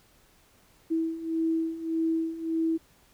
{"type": "beating tone pair", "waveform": "sine", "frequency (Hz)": [324.3, 326], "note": ["E4", "E4"], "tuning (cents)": [-28, -19], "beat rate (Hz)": 1.7, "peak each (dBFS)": [-31, -27], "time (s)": [0.9, 2.78], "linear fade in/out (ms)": 20, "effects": ["pink hiss -61 dBFS RMS until 3.13 s"]}